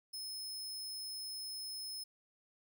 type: tone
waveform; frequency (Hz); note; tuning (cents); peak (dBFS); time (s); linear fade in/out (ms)
sawtooth; 5190; E8; -28; -39; 0.13-2.04; 10
effects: none